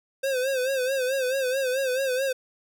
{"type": "tone with vibrato", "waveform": "square", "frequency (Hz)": 523.3, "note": "C5", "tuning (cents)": 0, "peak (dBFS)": -24, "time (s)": [0.23, 2.33], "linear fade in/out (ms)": 10, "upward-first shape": "sine", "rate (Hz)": 4.6, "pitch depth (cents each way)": 82, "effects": []}